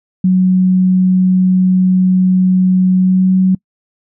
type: tone with pitch glide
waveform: sine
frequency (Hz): 185 to 187.04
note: F#3 to F#3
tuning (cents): 0 to +19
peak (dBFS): -7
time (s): 0.24-3.55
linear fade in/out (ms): 5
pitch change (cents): +19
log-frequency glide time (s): 2.97-3.33
effects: noise-tail reverb RT60 0.1 s tail -26 dB re dry